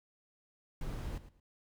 brown noise with echo, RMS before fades -39 dBFS, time 0.81-1.18 s, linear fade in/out 2 ms, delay 110 ms, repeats 2, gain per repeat -14 dB, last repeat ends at 1.4 s, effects none

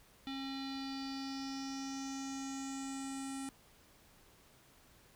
square tone with low-pass filter sweep, 270 Hz, C#4, 45 cents flat, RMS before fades -42 dBFS, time 0.27-3.49 s, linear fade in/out 0 ms, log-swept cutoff 3700 to 9200 Hz, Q 5.3, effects pink hiss -64 dBFS RMS until 5.15 s

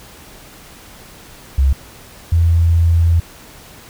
sine tone pair in turn, 67.6 / 83.88 Hz, C#2 / E2, -43 / +31 cents, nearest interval major third, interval 374 cents, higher second, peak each -9 dBFS, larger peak neither, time 1.58-1.73 / 2.32-3.2 s, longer second, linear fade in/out 5 ms, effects pink hiss -40 dBFS RMS until 3.89 s

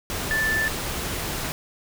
sine tone in noise, 1760 Hz, A6, in tune, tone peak -21 dBFS, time 0.31-0.68 s, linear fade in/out 0 ms, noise pink, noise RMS -29 dBFS, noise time 0.1-1.52 s, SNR +5 dB, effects none

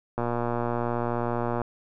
click train, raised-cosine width 1 ms, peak -14 dBFS, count 172, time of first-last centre 0.18-1.617 s, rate 119 Hz, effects none

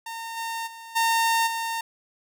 sawtooth tone with level steps, 913 Hz, A#5, 36 cents flat, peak -29 / -25 / -36 / -16 / -23 dBFS, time 0.06-1.81 s, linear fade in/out 5 ms, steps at 0.36 / 0.66 / 0.95 / 1.46 s, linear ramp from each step 20 ms, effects none

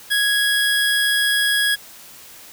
25% pulse tone, 1661.2 Hz, G#6, in tune, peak -12 dBFS, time 0.1-1.76 s, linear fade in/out 20 ms, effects white hiss -42 dBFS RMS until 2.52 s

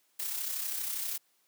blue noise with amplitude modulation, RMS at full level -33 dBFS, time 0.19-1.18 s, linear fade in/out 10 ms, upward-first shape sine, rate 32.5 Hz, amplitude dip 45%, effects white hiss -71 dBFS RMS until 1.47 s + high-pass 200 Hz 12 dB/octave

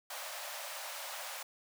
pink high-pass noise, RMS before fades -43 dBFS, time 0.1-1.43 s, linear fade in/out 5 ms, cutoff 540 Hz, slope 96 dB/octave, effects none

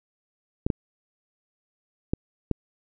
clicks, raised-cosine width 3 ms, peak -10 dBFS, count 4, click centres 0.665 / 0.702 / 2.135 / 2.513 s, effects none

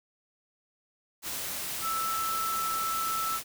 sine tone in noise, 1318.5 Hz, E6, in tune, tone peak -29 dBFS, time 1.81-3.4 s, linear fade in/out 50 ms, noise white, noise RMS -35 dBFS, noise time 1.22-3.44 s, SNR +3 dB, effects none

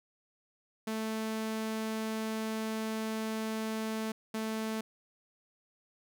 sawtooth tone bursts at uneven times, 220 Hz, A3, in tune, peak -29 dBFS, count 2, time 0.87-4.12 / 4.34-4.81 s, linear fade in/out 5 ms, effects none

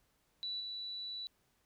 sine tone with level steps, 3951 Hz, B7, in tune, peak -37 / -40 dBFS, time 0.43-1.27 s, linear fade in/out 0 ms, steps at 0.6 s, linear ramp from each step 5 ms, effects pink hiss -75 dBFS RMS until 1.65 s

